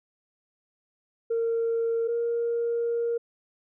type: tone pair in turn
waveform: sine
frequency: 459.6 / 468.2 Hz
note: A#4 / A#4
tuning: -25 / +8 cents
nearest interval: unison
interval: 33 cents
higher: second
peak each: -22 / -23 dBFS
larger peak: first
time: 1.3-2.08 / 2.08-3.18 s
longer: second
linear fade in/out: 10 ms
effects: tanh soft clip ceiling -20 dBFS